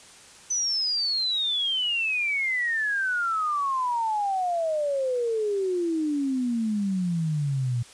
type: exponential sweep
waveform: sine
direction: down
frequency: 6080 to 117.3 Hz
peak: -23 dBFS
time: 0.5-7.83 s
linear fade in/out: 10 ms
effects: white hiss -49 dBFS RMS until 7.93 s + resampled to 22050 Hz